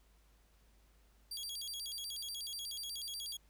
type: tone with vibrato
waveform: sawtooth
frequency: 3951 Hz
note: B7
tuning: in tune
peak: -38 dBFS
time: 1.31-3.37 s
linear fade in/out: 5 ms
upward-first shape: square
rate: 8.2 Hz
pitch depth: 300 cents each way
effects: added 52 Hz sine -65 dBFS peak until 3.49 s + pink hiss -72 dBFS RMS until 3.49 s